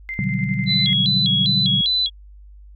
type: tone with tremolo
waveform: sine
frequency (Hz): 2085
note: C7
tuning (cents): -7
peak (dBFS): -25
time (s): 0.09-0.93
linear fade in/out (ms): 0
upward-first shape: square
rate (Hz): 10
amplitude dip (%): 40
type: chord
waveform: sine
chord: G major seventh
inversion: first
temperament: just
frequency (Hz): 122.5 / 147 / 183.75 / 196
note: B2 / D3 / F#3 / G3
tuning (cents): -14 / +2 / -12 / 0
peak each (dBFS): -25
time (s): 0.19-1.81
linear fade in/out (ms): 0
type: tone with vibrato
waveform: sine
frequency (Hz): 3650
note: A#7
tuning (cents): -37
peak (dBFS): -16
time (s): 0.66-2.1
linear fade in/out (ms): 50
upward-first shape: square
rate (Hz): 2.5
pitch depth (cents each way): 160
effects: added 50 Hz sine -40 dBFS peak until 2.75 s